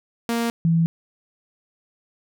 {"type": "tone pair in turn", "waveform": ["sawtooth", "sine"], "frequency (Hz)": [233.1, 165.54], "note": ["A#3", "E3"], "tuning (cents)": [0, 8], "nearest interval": "tritone", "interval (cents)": 592, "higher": "first", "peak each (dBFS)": [-17, -15], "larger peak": "second", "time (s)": [[0.29, 0.5], [0.65, 0.86]], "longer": "neither", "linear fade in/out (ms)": 0, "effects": []}